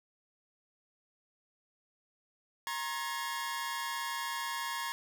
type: tone cluster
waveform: sawtooth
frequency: 938 / 1076 / 1693 Hz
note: A#5 / C6 / G#6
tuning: +11 / +48 / +33 cents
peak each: -35 / -35 / -37 dBFS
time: 2.67-4.92 s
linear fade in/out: 0 ms
effects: none